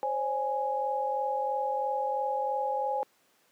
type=tone cluster; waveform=sine; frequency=525 / 568 / 831 Hz; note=C5 / C#5 / G#5; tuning=+6 / +42 / +1 cents; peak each=-32 / -37 / -29 dBFS; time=0.03-3.03 s; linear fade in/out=0 ms; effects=pink hiss -66 dBFS RMS until 3.51 s + high-pass 300 Hz 12 dB/octave